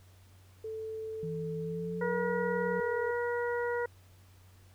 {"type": "tone", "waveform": "sine", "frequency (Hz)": 440, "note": "A4", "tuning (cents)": 0, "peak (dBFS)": -36, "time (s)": [0.64, 3.11], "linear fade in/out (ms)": 5}
{"type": "tone with pitch glide", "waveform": "sine", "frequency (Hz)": [162.8, 181.68], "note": ["E3", "F#3"], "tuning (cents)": [-21, -31], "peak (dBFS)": -36, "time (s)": [1.23, 2.8], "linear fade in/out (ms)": 0, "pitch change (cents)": 190, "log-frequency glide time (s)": [1.58, 2.16]}
{"type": "harmonic tone", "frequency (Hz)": 479.3, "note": "A#4", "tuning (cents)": 48, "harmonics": [1, 2, 3, 4], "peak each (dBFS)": [-31, -38, -39, -41], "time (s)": [2.01, 3.86], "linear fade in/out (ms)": 5}
{"effects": ["added 93 Hz sine -56 dBFS peak until 4.74 s", "pink hiss -64 dBFS RMS until 4.74 s"]}